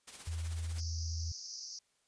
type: noise with tremolo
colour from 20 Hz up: white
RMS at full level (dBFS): -47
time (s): 0.07-0.81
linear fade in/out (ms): 10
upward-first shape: sine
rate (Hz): 16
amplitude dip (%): 55
type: tone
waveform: sine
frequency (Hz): 82.41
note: E2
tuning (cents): 0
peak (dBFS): -35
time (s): 0.27-1.32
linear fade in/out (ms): 5
type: band-pass noise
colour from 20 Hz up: white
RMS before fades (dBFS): -46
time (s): 0.78-1.79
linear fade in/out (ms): 5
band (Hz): 4700 to 6200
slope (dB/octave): 96
effects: white hiss -75 dBFS RMS until 2.07 s + resampled to 22050 Hz